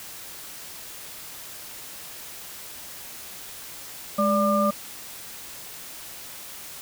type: tone cluster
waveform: sine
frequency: 208.8 / 585 / 1199 Hz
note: G#3 / D5 / D6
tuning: +10 / -7 / +36 cents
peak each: -23 dBFS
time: 4.18-4.71 s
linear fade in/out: 10 ms
effects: white hiss -40 dBFS RMS until 6.81 s